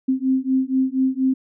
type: beating tone pair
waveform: sine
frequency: 260.3 / 264.5 Hz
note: C4 / C4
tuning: -9 / +19 cents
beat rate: 4.2 Hz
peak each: -20 dBFS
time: 0.08-1.34 s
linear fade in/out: 10 ms
effects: none